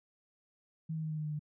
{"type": "tone with pitch steps", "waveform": "sine", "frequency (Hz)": [160, 158.25, 156.53, 154.82, 153.13, 151.46, 149.8], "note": ["D#3", "D#3", "D#3", "D#3", "D#3", "D#3", "D3"], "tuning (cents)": [49, 30, 11, -8, -27, -46, 35], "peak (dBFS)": -34, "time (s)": [0.89, 1.394], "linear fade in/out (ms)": 10, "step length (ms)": 72, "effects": []}